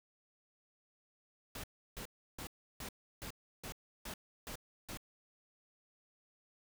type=noise bursts; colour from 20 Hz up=pink; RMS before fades=-45 dBFS; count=9; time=1.55-4.973 s; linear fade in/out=2 ms; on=87 ms; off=330 ms; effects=none